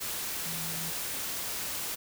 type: tone in noise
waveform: sine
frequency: 165 Hz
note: E3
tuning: 2 cents sharp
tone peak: -41 dBFS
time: 0.45-0.91 s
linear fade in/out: 20 ms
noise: white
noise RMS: -35 dBFS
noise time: 0-1.96 s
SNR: -9 dB
effects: none